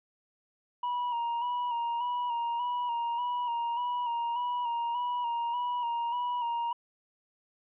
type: tone with vibrato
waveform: triangle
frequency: 957 Hz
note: A#5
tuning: 45 cents sharp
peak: -27 dBFS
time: 0.83-6.73 s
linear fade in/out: 5 ms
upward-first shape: square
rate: 1.7 Hz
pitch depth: 34 cents each way
effects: resampled to 8000 Hz